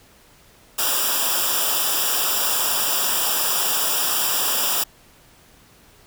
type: noise with comb filter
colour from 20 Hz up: white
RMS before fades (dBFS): -21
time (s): 0.78-4.84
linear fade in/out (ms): 10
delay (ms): 0.47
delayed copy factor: -0.9
effects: pink hiss -52 dBFS RMS until 6.06 s